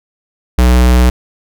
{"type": "tone", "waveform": "square", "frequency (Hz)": 61.74, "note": "B1", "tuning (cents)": 0, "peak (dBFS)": -6, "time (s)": [0.58, 1.1], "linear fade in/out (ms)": 5, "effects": []}